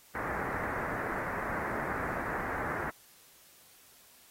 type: low-pass noise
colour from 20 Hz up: white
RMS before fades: -36 dBFS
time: 0.15-2.9 s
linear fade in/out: 2 ms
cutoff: 1900 Hz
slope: 48 dB/octave
effects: white hiss -59 dBFS RMS until 4.3 s + AAC 48 kbps